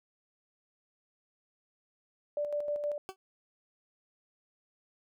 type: tone with tremolo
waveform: sine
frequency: 587.3 Hz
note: D5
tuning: in tune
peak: -29 dBFS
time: 2.37-2.98 s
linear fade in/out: 2 ms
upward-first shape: square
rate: 6.4 Hz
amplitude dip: 45%
type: tone with exponential decay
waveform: 20% pulse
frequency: 380.9 Hz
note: G4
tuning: 50 cents flat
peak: -30 dBFS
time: 3.09-3.16 s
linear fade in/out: 0 ms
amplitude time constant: 15 ms
effects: none